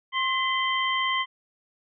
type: tone cluster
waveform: sine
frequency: 1058 / 2034 / 3126 Hz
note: C6 / C7 / G7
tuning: +19 / -50 / -6 cents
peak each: -26 / -27 / -29 dBFS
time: 0.12-1.26 s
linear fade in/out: 50 ms
effects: none